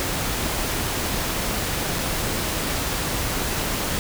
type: noise with dropouts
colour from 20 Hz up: pink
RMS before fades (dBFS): -25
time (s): 0-3.99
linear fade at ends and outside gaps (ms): 0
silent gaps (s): 1.986-1.99
effects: none